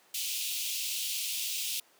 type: high-pass noise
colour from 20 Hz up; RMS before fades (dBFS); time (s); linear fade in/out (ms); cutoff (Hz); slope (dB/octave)
pink; -34; 0.14-1.8; 5; 2600; 48
effects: pink hiss -62 dBFS RMS until 1.99 s + high-pass 400 Hz 12 dB/octave